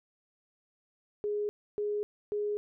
sine tone bursts, 415.6 Hz, G#4, 1 cent sharp, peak -29 dBFS, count 3, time 1.24-2.57 s, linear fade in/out 0 ms, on 250 ms, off 290 ms, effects none

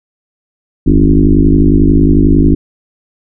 sine tone with frequency modulation, 160.3 Hz, E3, 48 cents flat, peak -4 dBFS, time 0.86-2.55 s, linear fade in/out 10 ms, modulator 51.1 Hz, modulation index 3.4, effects none

